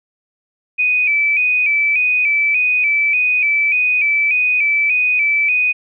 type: tone with vibrato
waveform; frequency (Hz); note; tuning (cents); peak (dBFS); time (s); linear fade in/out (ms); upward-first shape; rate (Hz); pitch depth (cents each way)
sine; 2400; D7; +37; -12; 0.78-5.73; 20; square; 1.7; 63
effects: none